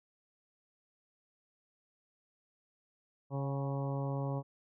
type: harmonic tone with a mistuned harmonic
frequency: 138.1 Hz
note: C#3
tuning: 6 cents flat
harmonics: 1 / 2 / 3 / 4 / 5 / 6 / 7 / 8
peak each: -34 / -42 / -45 / -42 / -49 / -48 / -48 / -51 dBFS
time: 3.3-4.43 s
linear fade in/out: 50 ms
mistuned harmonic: 5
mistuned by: +37 cents
effects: none